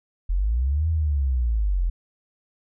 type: linear two-way sweep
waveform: sine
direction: up then down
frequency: 40.54 to 82.41 to 40.54 Hz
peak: -19 dBFS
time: 0.29-1.9 s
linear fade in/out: 10 ms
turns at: 0.89 s
effects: none